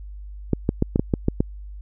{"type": "clicks", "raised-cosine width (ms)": 3, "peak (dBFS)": -5, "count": 8, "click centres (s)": [0.533, 0.691, 0.824, 0.959, 0.995, 1.138, 1.284, 1.405], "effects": ["added 50 Hz sine -34 dBFS peak until 1.81 s"]}